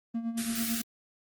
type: tone with tremolo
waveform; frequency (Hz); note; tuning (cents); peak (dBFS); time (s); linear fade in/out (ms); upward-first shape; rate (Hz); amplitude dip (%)
triangle; 230; A#3; -23; -26; 0.14-0.82; 10; sine; 9; 65
type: band-stop noise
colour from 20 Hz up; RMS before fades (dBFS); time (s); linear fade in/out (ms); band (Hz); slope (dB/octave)
white; -34; 0.37-0.82; 10; 410 to 1200; 96
effects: Opus 24 kbps